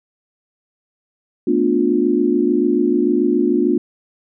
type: chord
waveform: sine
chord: B half-diminished seventh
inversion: third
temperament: equal with one note detuned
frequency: 220 / 246.9 / 293.7 / 355.5 Hz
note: A3 / B3 / D4 / F4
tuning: 0 / 0 / 0 / +31 cents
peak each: -22 / -19 / -18 / -17 dBFS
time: 1.47-3.78 s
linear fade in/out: 5 ms
effects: none